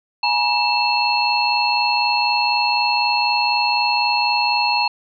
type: tone cluster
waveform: sine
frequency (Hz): 838 / 962 / 2663 / 4299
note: G#5 / B5 / E7 / C8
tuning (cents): +15 / -46 / +17 / +46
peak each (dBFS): -21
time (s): 0.23-4.88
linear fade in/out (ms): 5
effects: none